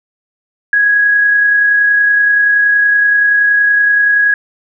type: tone with amplitude modulation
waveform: sine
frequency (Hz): 1661.2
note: G#6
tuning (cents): 0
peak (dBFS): -6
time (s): 0.73-4.34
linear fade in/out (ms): 2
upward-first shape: sine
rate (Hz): 30.6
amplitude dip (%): 25
effects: none